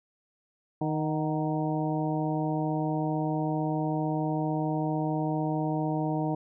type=harmonic tone with a mistuned harmonic; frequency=155.56 Hz; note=D#3; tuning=in tune; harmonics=1 / 2 / 3 / 4 / 5 / 6; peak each=-30 / -30 / -38 / -36 / -35 / -38 dBFS; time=0.81-6.35 s; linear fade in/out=5 ms; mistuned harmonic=5; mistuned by=-50 cents; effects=none